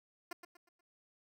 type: tone with echo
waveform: 10% pulse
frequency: 349.2 Hz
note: F4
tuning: in tune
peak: -32 dBFS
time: 0.31-0.33 s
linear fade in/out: 5 ms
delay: 120 ms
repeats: 4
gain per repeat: -9 dB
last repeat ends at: 0.81 s
effects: none